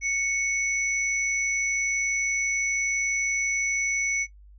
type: tone pair together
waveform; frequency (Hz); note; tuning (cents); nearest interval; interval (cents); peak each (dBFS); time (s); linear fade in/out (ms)
sine; 2217 / 5944; C#7 / F#8; 0 / +7; octave + perfect fourth; 1707; -24 / -30; 0.01-4.27; 50
effects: noise-tail reverb RT60 0.1 s tail -17 dB re dry + added 50 Hz sine -47 dBFS peak until 4.58 s